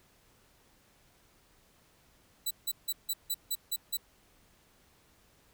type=tone bursts; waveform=10% pulse; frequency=3970 Hz; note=B7; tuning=8 cents sharp; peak=-22 dBFS; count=8; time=2.46-3.972 s; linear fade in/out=10 ms; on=49 ms; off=160 ms; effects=pink hiss -65 dBFS RMS until 5.53 s